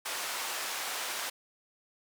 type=band-pass noise; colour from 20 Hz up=pink; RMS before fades=-36 dBFS; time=0.05-1.3 s; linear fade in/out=10 ms; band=820 to 14000 Hz; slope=12 dB/octave; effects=none